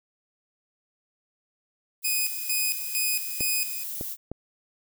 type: noise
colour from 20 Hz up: violet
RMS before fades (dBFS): -34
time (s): 2.02-4.17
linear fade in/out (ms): 50
type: tone with tremolo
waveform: 5% pulse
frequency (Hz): 2500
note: D#7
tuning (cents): +8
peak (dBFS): -14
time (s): 2.04-3.84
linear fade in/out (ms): 10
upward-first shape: square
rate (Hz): 2.2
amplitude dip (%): 75
type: clicks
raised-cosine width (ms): 2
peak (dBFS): -20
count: 3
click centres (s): 3.408 / 4.011 / 4.316
effects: none